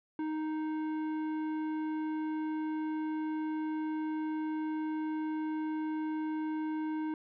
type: tone with tanh clipping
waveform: triangle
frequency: 311.1 Hz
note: D#4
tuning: in tune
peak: -34 dBFS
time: 0.19-7.14 s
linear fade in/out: 2 ms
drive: 16 dB
effects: none